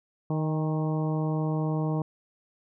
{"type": "harmonic tone with a mistuned harmonic", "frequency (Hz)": 155.56, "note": "D#3", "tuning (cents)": 0, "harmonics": [1, 2, 3, 4, 5, 6, 7], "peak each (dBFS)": [-26, -32, -36, -38, -40, -42, -43], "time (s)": [0.3, 2.02], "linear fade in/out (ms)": 2, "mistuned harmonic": 5, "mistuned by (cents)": 36, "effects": []}